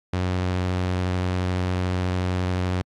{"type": "tone with vibrato", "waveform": "sawtooth", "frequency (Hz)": 91.2, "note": "F#2", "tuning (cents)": -24, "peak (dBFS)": -18, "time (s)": [0.13, 2.82], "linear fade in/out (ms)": 5, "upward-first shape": "triangle", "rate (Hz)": 14, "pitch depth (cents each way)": 14, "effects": ["low-pass 5000 Hz 12 dB/octave", "AAC 64 kbps"]}